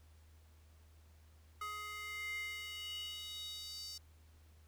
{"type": "tone with high-pass filter sweep", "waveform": "square", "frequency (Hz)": 419.4, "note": "G#4", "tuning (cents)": 17, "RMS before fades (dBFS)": -45, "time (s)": [1.61, 3.98], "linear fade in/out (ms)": 5, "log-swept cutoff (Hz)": [1400, 5000], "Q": 5.9, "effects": ["added 78 Hz sine -60 dBFS peak until 4.67 s", "pink hiss -71 dBFS RMS until 4.67 s"]}